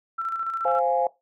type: tone with tremolo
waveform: sine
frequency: 1342 Hz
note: E6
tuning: 31 cents sharp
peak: -24 dBFS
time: 0.18-0.8 s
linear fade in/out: 10 ms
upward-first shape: square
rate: 14 Hz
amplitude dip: 45%
type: chord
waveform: sine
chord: F minor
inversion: second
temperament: equal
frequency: 523.3 / 698.5 / 830.6 Hz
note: C5 / F5 / Ab5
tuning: 0 / 0 / 0 cents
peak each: -24 dBFS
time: 0.65-1.07 s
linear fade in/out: 2 ms
effects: noise-tail reverb RT60 0.2 s tail -19 dB re dry + tanh soft clip ceiling -8 dBFS